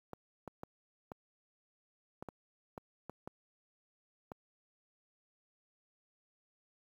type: clicks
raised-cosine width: 1 ms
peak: -29 dBFS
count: 10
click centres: 0.133 / 0.477 / 0.634 / 1.118 / 2.225 / 2.287 / 2.778 / 3.096 / 3.275 / 4.318 s
effects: high-pass 80 Hz 12 dB/octave + 10-bit